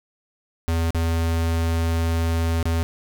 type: tone with dropouts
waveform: square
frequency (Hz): 82.7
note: E2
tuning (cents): +6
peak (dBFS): -20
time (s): 0.68-2.83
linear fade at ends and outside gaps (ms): 0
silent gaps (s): 0.906-0.947 / 2.628-2.655
effects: none